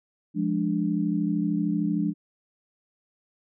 sine chord, D diminished, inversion first, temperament equal, 174.61 / 207.7 / 293.7 Hz, F3 / Ab3 / D4, 0 / 0 / 0 cents, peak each -27 dBFS, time 0.34-2.14 s, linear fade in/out 50 ms, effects none

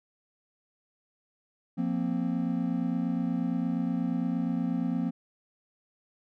triangle chord, F suspended fourth, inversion none, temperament equal, 174.61 / 233.1 / 261.6 Hz, F3 / Bb3 / C4, 0 / 0 / 0 cents, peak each -29 dBFS, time 1.77-5.11 s, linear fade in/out 20 ms, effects none

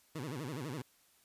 20% pulse tone with vibrato, 140 Hz, C#3, 18 cents sharp, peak -34 dBFS, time 0.15-0.82 s, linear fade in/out 5 ms, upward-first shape sine, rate 12 Hz, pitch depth 260 cents each way, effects white hiss -68 dBFS RMS until 1.24 s + resampled to 32000 Hz

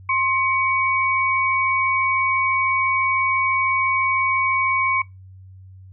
sine tone pair together, 1059 / 2253 Hz, C6 / C#7, +21 / +28 cents, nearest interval octave + minor second, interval 1307 cents, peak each -20 dBFS, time 0.09-5.02 s, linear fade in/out 5 ms, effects noise-tail reverb RT60 0.2 s tail -22 dB re dry + added 94 Hz sine -40 dBFS peak until 5.92 s

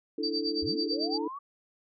sine chord, D suspended second, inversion none, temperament equal, 293.7 / 329.6 / 440 Hz, D4 / E4 / A4, 0 / 0 / 0 cents, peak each -34 dBFS, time 0.18-1.28 s, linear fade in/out 5 ms
sine tone with tremolo, 4649 Hz, D8, 18 cents flat, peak -28 dBFS, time 0.23-1.18 s, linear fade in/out 5 ms, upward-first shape sine, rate 9 Hz, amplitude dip 95%
sine linear sweep, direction up, 49.1 to 1161 Hz, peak -37 dBFS, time 0.62-1.39 s, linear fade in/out 10 ms
effects none

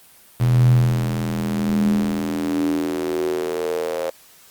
square tone with high-pass filter sweep, 41.04 Hz, E1, 7 cents flat, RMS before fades -20 dBFS, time 0.4-4.1 s, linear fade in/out 0 ms, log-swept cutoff 110 to 530 Hz, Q 7.8, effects white hiss -49 dBFS RMS until 4.5 s + Opus 32 kbps

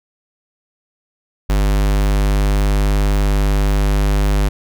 square tone, 50.1 Hz, G1, 38 cents sharp, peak -13 dBFS, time 1.49-4.49 s, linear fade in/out 10 ms, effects none

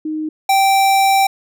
sine / square tone pair in turn, 310.2 / 779.9 Hz, D#4 / G5, -5 / -9 cents, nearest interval octave + major third, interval 1596 cents, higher second, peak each -19 / -11 dBFS, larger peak second, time 0.05-0.29 / 0.49-1.27 s, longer second, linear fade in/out 5 ms, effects none

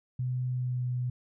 sine tone with pitch glide, 126.3 to 124.56 Hz, B2 to B2, +39 to +15 cents, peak -28 dBFS, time 0.19-1.1 s, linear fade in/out 5 ms, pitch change -24 cents, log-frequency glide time 0.49-0.85 s, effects none

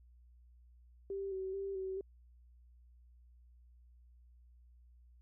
sine tone with vibrato, 385.9 Hz, G4, 27 cents flat, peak -37 dBFS, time 1.1-2.01 s, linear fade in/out 2 ms, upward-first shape square, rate 2.3 Hz, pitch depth 28 cents each way, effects added 60 Hz sine -59 dBFS peak until 5.21 s

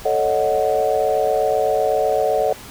sine chord, D# half-diminished seventh, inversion second, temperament equal, 440 / 554.4 / 622.3 / 740 Hz, A4 / C#5 / D#5 / F#5, 0 / 0 / 0 / 0 cents, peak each -21 dBFS, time 0.05-2.53 s, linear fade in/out 5 ms, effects pink hiss -38 dBFS RMS until 2.7 s

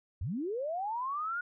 sine linear sweep, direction up, 66.2 to 1460 Hz, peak -32 dBFS, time 0.21-1.41 s, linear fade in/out 5 ms, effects none

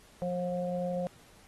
harmonic tone, 178.4 Hz, F3, 37 cents sharp, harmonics 1 / 3 / 4, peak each -34 / -32 / -40 dBFS, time 0.22-1.07 s, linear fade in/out 0 ms, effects pink hiss -59 dBFS RMS until 1.47 s + AAC 32 kbps

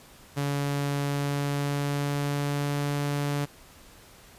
sawtooth tone with pitch glide, 142.2 to 143.94 Hz, C#3 to D3, +45 to -34 cents, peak -22 dBFS, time 0.36-3.46 s, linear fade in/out 20 ms, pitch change +21 cents, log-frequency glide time 0.99-2.86 s, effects pink hiss -52 dBFS RMS until 4.38 s + resampled to 32000 Hz

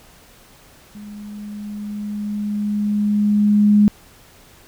sine tone with level ramp, 207.7 Hz, G#3, in tune, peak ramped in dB -33 to -8 dBFS, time 0.95-3.88 s, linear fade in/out 0 ms, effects pink hiss -48 dBFS RMS until 4.67 s

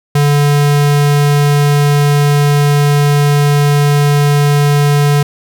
square tone, 144.9 Hz, D3, 23 cents flat, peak -8 dBFS, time 0.15-5.23 s, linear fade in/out 5 ms, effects none

